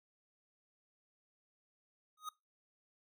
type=tone with exponential growth; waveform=square; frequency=1249 Hz; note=D#6; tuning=6 cents sharp; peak=-38 dBFS; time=2.17-2.29 s; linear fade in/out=5 ms; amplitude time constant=26 ms; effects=noise-tail reverb RT60 0.2 s tail -20 dB re dry